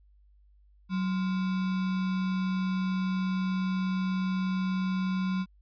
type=tone with sample-and-hold; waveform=sine; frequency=186.7 Hz; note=F#3; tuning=16 cents sharp; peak=-26 dBFS; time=0.89-5.46 s; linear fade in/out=50 ms; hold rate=1225 Hz; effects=added 50 Hz sine -57 dBFS peak until 5.61 s + resampled to 11025 Hz